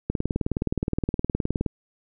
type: click train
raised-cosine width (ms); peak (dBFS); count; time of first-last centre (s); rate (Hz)
3; -11; 31; 0.1-1.663; 19.2
effects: none